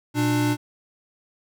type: tone pair together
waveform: square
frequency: 119.86 / 297 Hz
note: A#2 / D4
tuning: +49 / +20 cents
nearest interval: octave + major third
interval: 1571 cents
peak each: -24 / -22 dBFS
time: 0.14-0.57 s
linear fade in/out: 50 ms
effects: none